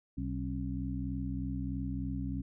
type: harmonic tone with a mistuned harmonic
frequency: 63.2 Hz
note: B1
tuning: 41 cents sharp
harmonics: 1 / 2 / 3 / 4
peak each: -38 / -39 / -40 / -38 dBFS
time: 0.17-2.42 s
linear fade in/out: 10 ms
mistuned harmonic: 4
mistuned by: +120 cents
effects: none